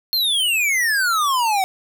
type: exponential sweep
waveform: square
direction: down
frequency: 4319 to 740 Hz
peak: -17 dBFS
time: 0.13-1.64 s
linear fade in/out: 0 ms
effects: none